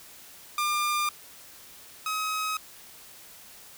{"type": "tone pair in turn", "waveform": "sawtooth", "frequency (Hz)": [1199, 1270.3], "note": ["D6", "D#6"], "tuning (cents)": [36, 36], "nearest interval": "minor second", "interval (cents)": 100, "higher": "second", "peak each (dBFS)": [-21, -24], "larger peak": "first", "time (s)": [[0.58, 1.09], [2.06, 2.57]], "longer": "neither", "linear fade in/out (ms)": 2, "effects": ["white hiss -49 dBFS RMS until 3.77 s"]}